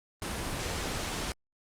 pink noise, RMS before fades -34 dBFS, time 0.22-1.32 s, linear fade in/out 0 ms, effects low-pass 10000 Hz 12 dB/octave + Opus 32 kbps

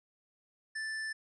sine tone with tanh clipping, 1760 Hz, A6, in tune, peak -37 dBFS, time 0.75-1.13 s, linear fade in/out 10 ms, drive 18 dB, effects resampled to 22050 Hz

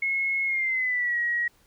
sine tone with pitch glide, 2173 to 1902.7 Hz, C#7 to A#6, -35 to +35 cents, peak -23 dBFS, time 0.02-1.48 s, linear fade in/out 5 ms, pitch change -230 cents, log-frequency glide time 0.45-1.18 s, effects pink hiss -62 dBFS RMS until 1.66 s

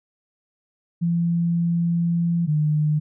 sine tone pair in turn, 170 / 151.63 Hz, F3 / D#3, -46 / -44 cents, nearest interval major second, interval 198 cents, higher first, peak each -18 / -17 dBFS, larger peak second, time 1.01-2.47 / 2.47-3 s, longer first, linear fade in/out 20 ms, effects none

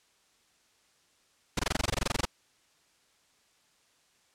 pink noise bursts, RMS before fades -27 dBFS, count 16, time 1.57-2.253 s, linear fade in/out 5 ms, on 23 ms, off 21 ms, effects white hiss -67 dBFS RMS until 4.34 s + low-pass 8000 Hz 12 dB/octave

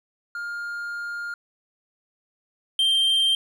triangle tone pair in turn, 1410 / 3158 Hz, F6 / G7, +16 / +12 cents, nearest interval octave + major second, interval 1396 cents, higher second, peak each -27 / -16 dBFS, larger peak second, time 0.35-1.34 / 2.79-3.35 s, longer first, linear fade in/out 2 ms, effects none

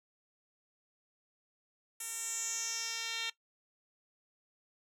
10% pulse tone with band-pass filter sweep, 456.6 Hz, A#4, 36 cents flat, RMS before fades -38 dBFS, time 2-3.3 s, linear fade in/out 5 ms, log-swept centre 9600 to 3800 Hz, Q 3.8, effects noise-tail reverb RT60 0.1 s tail -17 dB re dry

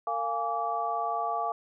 sine tone cluster, 456.3 / 693 / 831 / 1154 Hz, A#4 / F5 / G#5 / D6, -37 / -14 / +1 / -31 cents, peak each -39 / -31 / -33 / -32 dBFS, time 0.07-1.52 s, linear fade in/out 2 ms, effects none

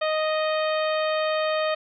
harmonic tone with a mistuned harmonic, 622.3 Hz, D#5, in tune, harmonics 1 / 2 / 3 / 4 / 5 / 6 / 7, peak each -23 / -29 / -33 / -35 / -37 / -39 / -40 dBFS, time 0.01-1.75 s, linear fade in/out 10 ms, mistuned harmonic 6, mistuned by -16 cents, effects none

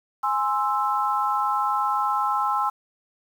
sine chord, Ab augmented, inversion none, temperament equal, 830.6 / 1046.5 / 1318.5 Hz, Ab5 / C6 / E6, 0 / 0 / 0 cents, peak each -25 dBFS, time 0.23-2.7 s, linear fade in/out 10 ms, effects 8-bit

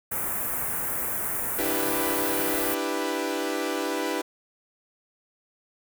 white band-stop noise, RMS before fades -29 dBFS, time 0.11-2.75 s, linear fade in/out 10 ms, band 1900 to 9400 Hz, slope 24 dB/octave
sawtooth chord, E minor seventh, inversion third, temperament equal, 293.7 / 329.6 / 392 / 493.9 Hz, D4 / E4 / G4 / B4, 0 / 0 / 0 / 0 cents, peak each -28 dBFS, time 1.58-4.22 s, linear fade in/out 10 ms
effects none

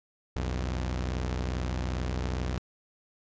sawtooth tone pair together, 62.5 / 87.29 Hz, B1 / F2, +21 / 0 cents, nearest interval tritone, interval 579 cents, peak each -26 / -32 dBFS, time 0.36-2.58 s, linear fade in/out 0 ms, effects resampled to 16000 Hz

